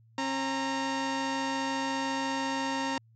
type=tone pair together; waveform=sawtooth; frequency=269.4 / 925.7 Hz; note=C#4 / A#5; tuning=-49 / -12 cents; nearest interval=octave + major sixth; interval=2137 cents; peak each=-28 dBFS; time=0.18-2.98 s; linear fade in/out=2 ms; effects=added 113 Hz sine -57 dBFS peak until 3.15 s + resampled to 16000 Hz